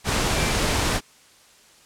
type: tone in noise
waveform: sine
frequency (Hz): 2349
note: D7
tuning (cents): 0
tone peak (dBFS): -31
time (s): 0.33-0.54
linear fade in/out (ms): 50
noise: pink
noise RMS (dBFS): -22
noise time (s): 0.04-1.01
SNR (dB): -12
effects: white hiss -53 dBFS RMS until 1.85 s + low-pass 9000 Hz 12 dB/octave